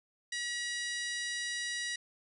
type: harmonic tone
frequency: 960 Hz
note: B5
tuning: 49 cents flat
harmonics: 2 / 3 / 4 / 5 / 6 / 7 / 8 / 9 / 10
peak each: -37 / -46 / -41 / -45 / -43 / -55 / -48 / -58 / -48 dBFS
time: 0.32-1.96 s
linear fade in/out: 5 ms
effects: none